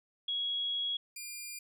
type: tone pair in turn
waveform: sine / 10% pulse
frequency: 3324 / 2400 Hz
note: G#7 / D7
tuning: +1 / +37 cents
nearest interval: tritone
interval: 564 cents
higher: first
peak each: -31 / -32 dBFS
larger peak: first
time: 0.28-0.97 / 1.16-1.59 s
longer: first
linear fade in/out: 5 ms
effects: none